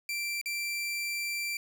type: tone with dropouts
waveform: sawtooth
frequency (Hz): 2350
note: D7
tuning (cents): +1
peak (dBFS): -28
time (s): 0.09-1.57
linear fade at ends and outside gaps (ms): 2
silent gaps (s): 0.414-0.458
effects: none